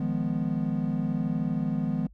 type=chord; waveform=triangle; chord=F half-diminished seventh; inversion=third; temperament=equal; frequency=155.56 / 174.61 / 207.7 / 246.9 Hz; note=Eb3 / F3 / Ab3 / Cb4; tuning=0 / 0 / 0 / 0 cents; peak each=-29 dBFS; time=0-2.07 s; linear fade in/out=5 ms; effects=noise-tail reverb RT60 0.1 s tail -26 dB re dry + added 50 Hz sine -50 dBFS peak until 2.13 s